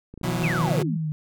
click train, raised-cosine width 3 ms, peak -27 dBFS, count 16, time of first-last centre 0.14-0.689 s, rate 27.3 Hz
sawtooth chord, B suspended fourth, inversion none, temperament equal with one note detuned, 123.47 / 164.81 / 181.29 Hz, B2 / E3 / F#3, 0 / 0 / -35 cents, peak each -24 dBFS, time 0.23-0.83 s, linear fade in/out 10 ms
sine exponential sweep, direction down, 2793 to 178.8 Hz, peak -26 dBFS, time 0.43-0.97 s, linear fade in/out 10 ms
sine tone with vibrato, 155.56 Hz, D#3, in tune, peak -24 dBFS, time 0.43-1.12 s, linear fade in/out 0 ms, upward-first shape sine, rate 2.4 Hz, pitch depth 71 cents each way
effects none

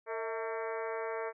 harmonic tone with a mistuned harmonic, 226 Hz, A3, 47 cents sharp, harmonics 2 / 3 / 4 / 5 / 6 / 7 / 8 / 9 / 10, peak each -37 / -41 / -43 / -45 / -47 / -48 / -49 / -50 / -51 dBFS, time 0.06-1.33 s, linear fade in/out 50 ms, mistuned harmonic 3, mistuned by -68 cents, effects none

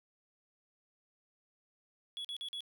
triangle tone bursts, 3372 Hz, G#7, 26 cents sharp, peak -37 dBFS, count 4, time 2.17-2.606 s, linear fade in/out 0 ms, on 76 ms, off 44 ms, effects none

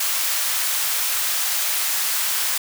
white high-pass noise, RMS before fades -22 dBFS, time 0-2.58 s, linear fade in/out 5 ms, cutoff 880 Hz, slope 12 dB/octave, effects none

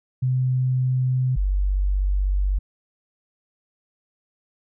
sine tone pair in turn, 128.3 / 48.06 Hz, C3 / G1, -34 / -34 cents, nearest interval octave + perfect fourth, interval 1700 cents, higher first, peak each -18 dBFS, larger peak neither, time 0.22-1.36 / 1.36-2.59 s, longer second, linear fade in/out 10 ms, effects none

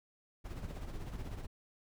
brown noise with tremolo, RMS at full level -40 dBFS, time 0.44-1.47 s, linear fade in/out 20 ms, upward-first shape sine, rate 16 Hz, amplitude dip 55%, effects none

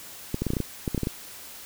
clicks, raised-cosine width 3 ms, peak -13 dBFS, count 12, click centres 0.344 / 0.42 / 0.467 / 0.504 / 0.535 / 0.568 / 0.603 / 0.878 / 0.947 / 0.978 / 1.033 / 1.071 s, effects white hiss -43 dBFS RMS until 1.65 s

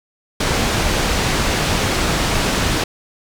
pink low-pass noise, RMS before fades -18 dBFS, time 0.4-2.84 s, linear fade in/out 5 ms, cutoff 7000 Hz, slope 12 dB/octave, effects none

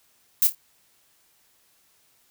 violet noise with echo, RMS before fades -18 dBFS, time 0.42-0.47 s, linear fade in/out 0 ms, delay 26 ms, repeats 3, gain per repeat -10 dB, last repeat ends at 0.548 s, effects white hiss -63 dBFS RMS until 2.3 s

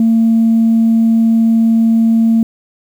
sine tone, 226.6 Hz, A#3, 49 cents flat, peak -6 dBFS, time 0-2.43 s, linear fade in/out 2 ms, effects tanh soft clip ceiling -4 dBFS + 7-bit

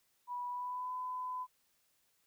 sine tone with pitch glide, 980 to 1007.6 Hz, B5 to B5, -14 to +34 cents, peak -37 dBFS, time 0.27-1.47 s, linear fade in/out 50 ms, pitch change +48 cents, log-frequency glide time 0.48-0.93 s, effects white hiss -75 dBFS RMS until 2.26 s

